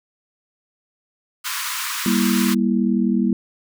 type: high-pass noise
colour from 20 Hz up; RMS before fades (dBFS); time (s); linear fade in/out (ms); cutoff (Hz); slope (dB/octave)
pink; -26; 1.44-2.55; 20; 970; 96
type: chord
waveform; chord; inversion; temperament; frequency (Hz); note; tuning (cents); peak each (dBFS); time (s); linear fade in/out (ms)
sine; E diminished; first; just; 197.78 / 237.3 / 329.6; G3 / Bb3 / E4; +16 / +31 / 0; -19 / -19 / -24; 2.06-3.33; 2
effects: none